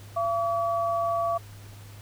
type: tone pair together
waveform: sine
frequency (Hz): 679 / 1141.9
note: F5 / D6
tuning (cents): -49 / -49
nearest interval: major sixth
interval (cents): 900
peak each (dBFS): -25 / -28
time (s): 0.16-1.38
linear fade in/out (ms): 10
effects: added 102 Hz sine -43 dBFS peak until 2.01 s + pink hiss -51 dBFS RMS until 2.01 s